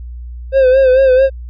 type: tone with vibrato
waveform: triangle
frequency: 523.3 Hz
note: C5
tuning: in tune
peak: -4 dBFS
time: 0.52-1.3 s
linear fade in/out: 50 ms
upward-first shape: sine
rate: 4.5 Hz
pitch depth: 59 cents each way
effects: added 60 Hz sine -25 dBFS peak until 1.49 s + resampled to 11025 Hz